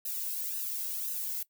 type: noise with flanger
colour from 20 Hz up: violet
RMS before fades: -35 dBFS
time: 0.05-1.43 s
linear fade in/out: 5 ms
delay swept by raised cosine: 0.89 to 1.71 ms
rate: 1.9 Hz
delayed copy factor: -0.95
effects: noise-tail reverb RT60 0.1 s tail -19 dB re dry